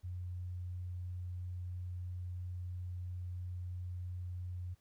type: tone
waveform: sine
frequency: 89.7 Hz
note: F2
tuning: 47 cents sharp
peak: -39 dBFS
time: 0.03-4.75 s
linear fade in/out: 20 ms
effects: pink hiss -75 dBFS RMS until 4.8 s